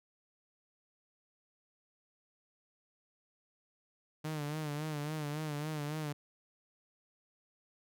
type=tone with vibrato; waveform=sawtooth; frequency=150.9 Hz; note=D3; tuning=47 cents sharp; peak=-32 dBFS; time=4.24-6.13 s; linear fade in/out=10 ms; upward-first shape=sine; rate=3.6 Hz; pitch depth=67 cents each way; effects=none